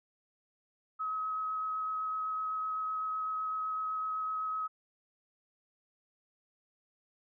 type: tone with vibrato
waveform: sine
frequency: 1276 Hz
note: D#6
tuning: 43 cents sharp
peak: -32 dBFS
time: 0.99-4.68 s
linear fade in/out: 20 ms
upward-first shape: sine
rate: 7.9 Hz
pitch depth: 9 cents each way
effects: none